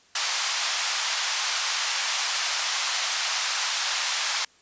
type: band-pass noise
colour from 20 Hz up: white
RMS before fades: -27 dBFS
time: 0.15-4.45 s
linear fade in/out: 5 ms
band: 780 to 6700 Hz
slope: 24 dB/octave
effects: white hiss -58 dBFS RMS until 4.61 s + resampled to 16000 Hz